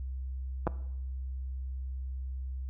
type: clicks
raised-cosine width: 1 ms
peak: -15 / -15 dBFS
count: 2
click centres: 0.669 / 0.675 s
effects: noise-tail reverb RT60 0.8 s tail -18 dB re dry + added 65 Hz sine -34 dBFS peak until 2.69 s